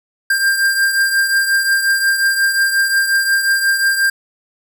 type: beating tone pair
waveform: square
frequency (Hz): 1591 / 1596.6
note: G6 / G6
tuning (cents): +25 / +31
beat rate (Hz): 5.6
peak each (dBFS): -14 / -21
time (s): 0.3-4.1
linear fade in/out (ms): 5
effects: none